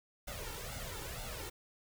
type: noise with flanger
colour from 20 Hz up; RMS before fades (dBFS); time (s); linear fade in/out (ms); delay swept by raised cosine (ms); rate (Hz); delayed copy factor
pink; -43; 0.27-1.5; 10; 1.4 to 2.25; 2.1; +0.8
effects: none